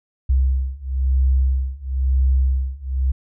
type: beating tone pair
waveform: sine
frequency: 65.1 / 66.1 Hz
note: C2 / C2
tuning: -8 / +18 cents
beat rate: 1 Hz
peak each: -19 / -18 dBFS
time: 0.29-3.12 s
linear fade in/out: 10 ms
effects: none